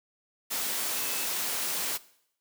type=tone in noise; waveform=sine; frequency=2610 Hz; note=E7; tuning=18 cents flat; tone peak=-42 dBFS; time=0.95-1.27 s; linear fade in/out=20 ms; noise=white; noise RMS=-31 dBFS; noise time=0.5-1.98 s; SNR=-14 dB; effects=noise-tail reverb RT60 0.7 s tail -19 dB re dry + high-pass 200 Hz 12 dB/octave